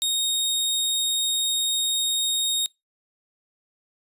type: tone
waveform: sawtooth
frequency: 3726 Hz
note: A#7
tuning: 2 cents flat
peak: -18 dBFS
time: 0.02-2.66 s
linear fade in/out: 0 ms
effects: noise-tail reverb RT60 0.2 s tail -26 dB re dry + resampled to 32000 Hz